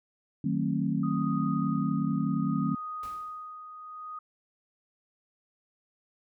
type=chord; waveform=sine; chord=D# diminished seventh; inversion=none; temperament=just; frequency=155.56 / 186.68 / 224 / 268.8 Hz; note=D#3 / F#3 / A3 / C4; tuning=0 / +16 / +31 / +47 cents; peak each=-31 dBFS; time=0.44-2.75 s; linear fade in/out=5 ms
type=tone with tremolo; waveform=sine; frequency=1244.5 Hz; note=D#6; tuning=in tune; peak=-34 dBFS; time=1.03-4.19 s; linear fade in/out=5 ms; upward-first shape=sine; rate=0.65 Hz; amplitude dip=60%
type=noise with exponential decay; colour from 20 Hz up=pink; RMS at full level=-48 dBFS; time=3.03-3.54 s; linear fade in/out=2 ms; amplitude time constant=110 ms
effects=none